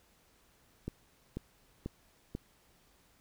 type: click train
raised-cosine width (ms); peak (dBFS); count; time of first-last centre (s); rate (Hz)
3; -24; 4; 0.88-2.351; 2.04
effects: pink hiss -67 dBFS RMS until 3.2 s